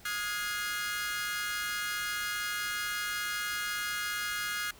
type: chord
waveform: sawtooth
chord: F minor seventh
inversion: third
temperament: equal with one note detuned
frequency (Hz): 1244.5 / 1429.6 / 1661.2 / 2093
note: Eb6 / F6 / Ab6 / C7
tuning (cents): 0 / +40 / 0 / 0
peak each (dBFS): -37 / -33 / -33 / -36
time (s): 0.05-4.71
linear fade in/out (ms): 5
effects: pink hiss -55 dBFS RMS until 4.79 s